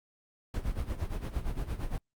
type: noise with tremolo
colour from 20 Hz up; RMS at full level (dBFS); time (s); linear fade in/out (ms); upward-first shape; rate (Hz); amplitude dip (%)
brown; -31; 0.54-1.98; 2; sine; 8.7; 75
effects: noise-tail reverb RT60 0.1 s tail -26 dB re dry + Opus 48 kbps